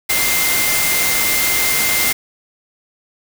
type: tone in noise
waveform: sine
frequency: 2093 Hz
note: C7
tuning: in tune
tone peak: -20 dBFS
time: 0.09-2.13 s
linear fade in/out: 10 ms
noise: white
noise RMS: -17 dBFS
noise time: 0.09-2.13 s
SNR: -6 dB
effects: none